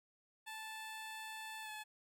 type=tone with pitch glide; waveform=15% pulse; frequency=877 to 858.5 Hz; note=A5 to A5; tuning=-6 to -43 cents; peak=-39 dBFS; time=0.46-1.84 s; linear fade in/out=20 ms; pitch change=-37 cents; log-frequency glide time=1.62-1.7 s; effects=none